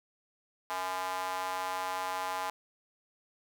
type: tone with high-pass filter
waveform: square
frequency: 92.7 Hz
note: F#2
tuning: 4 cents sharp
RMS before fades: -35 dBFS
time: 0.7-2.5 s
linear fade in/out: 0 ms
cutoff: 890 Hz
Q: 3.4
effects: none